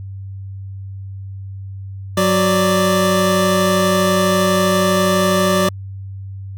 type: tone pair together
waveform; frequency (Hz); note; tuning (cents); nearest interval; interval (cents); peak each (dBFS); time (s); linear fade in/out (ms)
25% pulse; 185 / 587.3; F#3 / D5; 0 / 0; octave + minor sixth; 2000; -12; 2.17-5.69; 5
effects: added 97 Hz sine -27 dBFS peak until 6.57 s